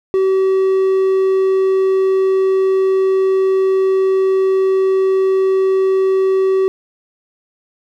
triangle tone, 381.8 Hz, G4, 46 cents flat, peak -9 dBFS, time 0.14-6.68 s, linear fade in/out 0 ms, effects none

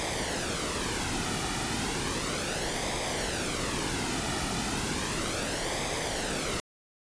pink noise with flanger, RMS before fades -31 dBFS, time 0-6.6 s, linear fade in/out 0 ms, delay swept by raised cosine 0.7 to 1.9 ms, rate 0.34 Hz, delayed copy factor -0.5, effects resampled to 22050 Hz

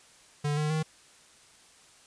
square tone with pitch steps, 146.83 / 151.66 / 156.64 Hz, D3 / D#3 / D#3, 0 / -44 / +12 cents, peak -27 dBFS, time 0.44-0.83 s, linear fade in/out 10 ms, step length 130 ms, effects white hiss -57 dBFS RMS until 2.06 s + resampled to 22050 Hz

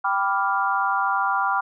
sine chord, G dominant seventh, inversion none, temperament equal, 784 / 987.8 / 1174.7 / 1396.9 Hz, G5 / B5 / D6 / F6, 0 / 0 / 0 / 0 cents, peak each -25 dBFS, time 0.04-1.61 s, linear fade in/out 10 ms, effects none

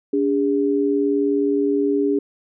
sine tone pair together, 286.7 / 405.9 Hz, D4 / G#4, -42 / -40 cents, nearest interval tritone, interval 602 cents, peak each -19 dBFS, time 0.13-2.19 s, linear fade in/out 5 ms, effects none

